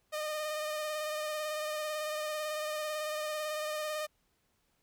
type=tone with vibrato; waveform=sawtooth; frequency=611 Hz; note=D#5; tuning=32 cents flat; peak=-30 dBFS; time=0.12-4.07 s; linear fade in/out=20 ms; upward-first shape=sine; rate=18 Hz; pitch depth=22 cents each way; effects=pink hiss -75 dBFS RMS until 4.82 s